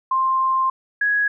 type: tone pair in turn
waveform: sine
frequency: 1052 / 1667 Hz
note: C6 / G#6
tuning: +9 / +6 cents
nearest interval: minor sixth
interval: 797 cents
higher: second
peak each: -16 dBFS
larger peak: neither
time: 0.11-0.7 / 1.01-1.28 s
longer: first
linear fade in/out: 5 ms
effects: none